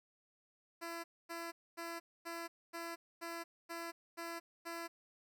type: tone bursts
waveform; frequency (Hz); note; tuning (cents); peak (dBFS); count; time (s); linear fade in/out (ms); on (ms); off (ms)
10% pulse; 336.3; E4; +35; -34; 9; 0.81-4.88; 20; 230; 250
effects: none